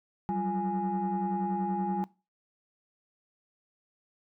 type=tone cluster; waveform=sine; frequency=183.4 / 193.9 / 348.4 / 831 Hz; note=F#3 / G3 / F4 / G#5; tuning=-15 / -19 / -4 / +1 cents; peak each=-35 / -31 / -36 / -30 dBFS; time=0.29-2.04 s; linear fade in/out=0 ms; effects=noise-tail reverb RT60 0.3 s tail -22 dB re dry + tanh soft clip ceiling -22 dBFS